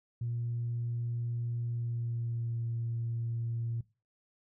sine tone with pitch glide, 118.4 to 116.23 Hz, A#2 to A#2, +27 to -5 cents, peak -31 dBFS, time 0.21-3.81 s, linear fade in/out 5 ms, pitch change -32 cents, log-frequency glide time 1.67-2.63 s, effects noise-tail reverb RT60 0.3 s tail -20 dB re dry + tanh soft clip ceiling -27 dBFS

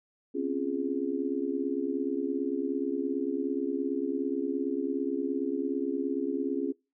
sine chord, Db major seventh, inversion third, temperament just, 259.9 / 277.2 / 346.5 / 415.8 Hz, C4 / Db4 / F4 / Ab4, -11 / 0 / -14 / +2 cents, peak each -36 / -31 / -34 / -34 dBFS, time 0.34-6.73 s, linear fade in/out 20 ms, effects noise-tail reverb RT60 0.3 s tail -25 dB re dry

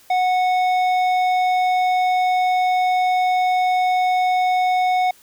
sine tone with tanh clipping, 735 Hz, F#5, 12 cents flat, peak -17 dBFS, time 0.1-5.11 s, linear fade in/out 5 ms, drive 11 dB, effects white hiss -51 dBFS RMS until 5.22 s

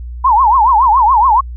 sine tone with vibrato, 951 Hz, A#5, 34 cents sharp, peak -6 dBFS, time 0.24-1.41 s, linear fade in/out 10 ms, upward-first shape triangle, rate 7.1 Hz, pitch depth 270 cents each way, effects added 60 Hz sine -23 dBFS peak until 1.56 s

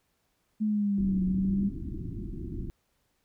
sine linear two-way sweep, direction down then up, 216.4 to 185 to 200.4 Hz, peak -24 dBFS, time 0.6-1.7 s, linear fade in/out 20 ms, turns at 1.24 s
pink low-pass noise, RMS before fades -36 dBFS, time 0.98-2.7 s, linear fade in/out 0 ms, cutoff 360 Hz, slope 96 dB/octave
effects pink hiss -74 dBFS RMS until 3.24 s

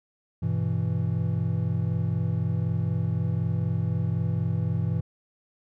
triangle chord, E minor, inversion first, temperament equal with one note detuned, 99.48 / 123.47 / 164.81 Hz, G2 / B2 / E3, +26 / 0 / 0 cents, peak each -26 dBFS, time 0.42-5.01 s, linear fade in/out 10 ms, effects none

